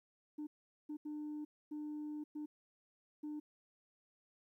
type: tone bursts at uneven times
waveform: sine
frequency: 300 Hz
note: D4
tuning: 37 cents sharp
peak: -39 dBFS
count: 6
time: 0.38-0.47 / 0.89-0.97 / 1.05-1.45 / 1.71-2.24 / 2.35-2.46 / 3.23-3.4 s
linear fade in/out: 10 ms
effects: tanh soft clip ceiling -39 dBFS + 13-bit